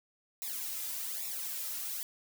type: noise with flanger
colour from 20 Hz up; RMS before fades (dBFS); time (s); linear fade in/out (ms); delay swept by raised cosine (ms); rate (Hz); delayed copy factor
blue; -38; 0.42-2.03; 0; 0.64 to 2.74; 1.2; -0.9
effects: none